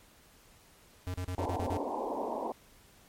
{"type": "tone bursts", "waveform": "square", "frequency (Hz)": 90.9, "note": "F#2", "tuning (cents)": -30, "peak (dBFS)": -34, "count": 7, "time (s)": [1.07, 1.77], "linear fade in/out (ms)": 0, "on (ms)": 70, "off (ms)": 35}
{"type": "band-pass noise", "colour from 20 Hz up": "white", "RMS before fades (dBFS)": -35, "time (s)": [1.38, 2.52], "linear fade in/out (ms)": 2, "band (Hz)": [220, 1000], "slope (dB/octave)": 96}
{"effects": ["pink hiss -60 dBFS RMS until 3.08 s", "MP3 64 kbps"]}